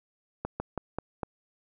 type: slowing click train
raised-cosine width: 1 ms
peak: -17 dBFS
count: 5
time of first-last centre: 0.45-1.232 s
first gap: 150 ms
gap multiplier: 1.18
effects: none